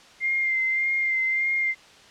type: tone with vibrato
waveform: sine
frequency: 2100 Hz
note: C7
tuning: 6 cents sharp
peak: -21 dBFS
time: 0.2-1.75 s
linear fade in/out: 50 ms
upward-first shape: sine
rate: 1.7 Hz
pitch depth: 25 cents each way
effects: white hiss -50 dBFS RMS until 2.1 s + low-pass 5000 Hz 12 dB/octave